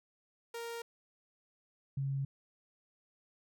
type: tone pair in turn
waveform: sawtooth / sine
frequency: 465.9 / 137.04 Hz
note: A#4 / C#3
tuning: -1 / -19 cents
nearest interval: octave + major sixth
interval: 2118 cents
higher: first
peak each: -36 / -32 dBFS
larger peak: second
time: 0.54-0.82 / 1.97-2.25 s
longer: neither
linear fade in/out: 5 ms
effects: none